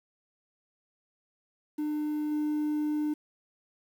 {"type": "tone with level steps", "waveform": "triangle", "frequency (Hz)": 300.8, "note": "D4", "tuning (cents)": 42, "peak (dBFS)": [-26, -24], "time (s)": [1.78, 3.14], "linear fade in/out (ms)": 10, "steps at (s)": 2.31, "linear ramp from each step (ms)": 10, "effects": ["tanh soft clip ceiling -20 dBFS", "9-bit"]}